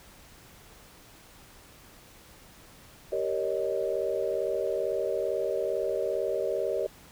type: chord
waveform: sine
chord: Eb dominant seventh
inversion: first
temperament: just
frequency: 388.9 / 466.7 / 560 / 622.3 Hz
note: G4 / Bb4 / Db5 / Eb5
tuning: -14 / +2 / +18 / 0 cents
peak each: -32 dBFS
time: 3.12-6.87 s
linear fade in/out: 5 ms
effects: pink hiss -53 dBFS RMS until 7.11 s

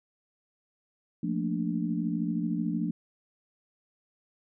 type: chord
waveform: sine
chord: Bb major seventh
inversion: second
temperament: equal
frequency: 174.61 / 220 / 233.1 / 293.7 Hz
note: F3 / A3 / Bb3 / D4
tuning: 0 / 0 / 0 / 0 cents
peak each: -31 / -33 / -34 / -33 dBFS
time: 1.23-2.91 s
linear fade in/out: 5 ms
effects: none

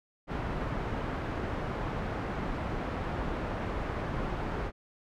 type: low-pass noise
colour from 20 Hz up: pink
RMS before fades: -34 dBFS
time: 0.27-4.72 s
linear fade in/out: 50 ms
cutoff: 1500 Hz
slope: 12 dB/octave
effects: none

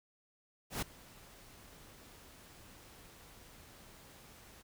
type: noise with ADSR envelope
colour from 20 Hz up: pink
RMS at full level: -35 dBFS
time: 0.7-4.63 s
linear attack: 120 ms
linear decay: 8 ms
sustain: -22 dB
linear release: 25 ms
effects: none

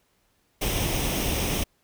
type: noise with comb filter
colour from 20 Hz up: pink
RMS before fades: -26 dBFS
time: 0.61-1.64 s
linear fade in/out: 10 ms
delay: 0.34 ms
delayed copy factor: +0.55
effects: pink hiss -68 dBFS RMS until 1.83 s

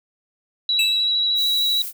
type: tone with vibrato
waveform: sine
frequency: 3900 Hz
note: B7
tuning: 23 cents flat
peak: -17 dBFS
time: 0.69-1.82 s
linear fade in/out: 2 ms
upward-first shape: square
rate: 13 Hz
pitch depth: 12 cents each way
type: tone with exponential decay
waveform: square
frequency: 2637 Hz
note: E7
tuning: in tune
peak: -17 dBFS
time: 0.79-1.14 s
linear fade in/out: 2 ms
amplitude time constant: 75 ms
type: noise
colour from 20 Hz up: violet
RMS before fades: -30 dBFS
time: 1.35-1.93 s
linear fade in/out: 50 ms
effects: none

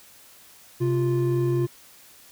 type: tone pair together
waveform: triangle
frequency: 131 / 349.7 Hz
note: C3 / F4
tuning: +2 / +2 cents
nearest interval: octave + perfect fourth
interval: 1700 cents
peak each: -21 dBFS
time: 0.8-1.67 s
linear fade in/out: 20 ms
effects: white hiss -51 dBFS RMS until 2.31 s

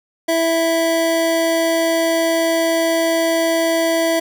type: tone pair together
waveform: square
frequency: 329.6 / 659.2 Hz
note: E4 / E5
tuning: 0 / 0 cents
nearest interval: octave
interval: 1200 cents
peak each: -20 / -17 dBFS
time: 0.28-4.2 s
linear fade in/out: 10 ms
effects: none

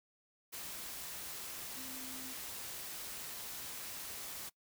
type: tone in noise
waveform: sine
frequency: 260 Hz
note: C4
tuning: 11 cents flat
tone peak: -51 dBFS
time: 1.76-2.34 s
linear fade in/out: 20 ms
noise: white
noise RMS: -45 dBFS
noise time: 0.52-4.5 s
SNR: -9 dB
effects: noise-tail reverb RT60 0.1 s tail -22 dB re dry

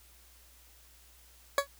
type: tone with exponential decay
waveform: 20% pulse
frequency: 561 Hz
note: C#5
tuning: 21 cents sharp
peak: -15 dBFS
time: 1.58-1.67 s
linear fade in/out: 2 ms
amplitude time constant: 19 ms
effects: added 60 Hz sine -60 dBFS peak until 1.79 s + white hiss -60 dBFS RMS until 1.79 s

